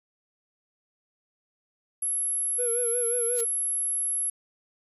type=tone; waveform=sine; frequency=11175 Hz; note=F9; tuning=in tune; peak=-25 dBFS; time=2.02-4.3 s; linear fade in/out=5 ms
type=tone with vibrato; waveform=triangle; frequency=475.9 Hz; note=A#4; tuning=36 cents sharp; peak=-26 dBFS; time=2.58-3.45 s; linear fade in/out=20 ms; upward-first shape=sine; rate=5.6 Hz; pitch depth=71 cents each way
type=noise with exponential growth; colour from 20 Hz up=blue; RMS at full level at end=-28 dBFS; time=3.29-3.41 s; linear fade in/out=5 ms; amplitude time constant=24 ms
effects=resampled to 32000 Hz